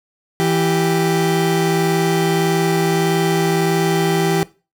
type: tone pair together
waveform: 30% pulse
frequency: 165.07 / 391.9 Hz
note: E3 / G4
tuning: +3 / 0 cents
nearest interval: octave + minor third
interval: 1497 cents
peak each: -15 dBFS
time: 0.4-4.43 s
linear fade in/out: 0 ms
effects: noise-tail reverb RT60 0.3 s tail -19 dB re dry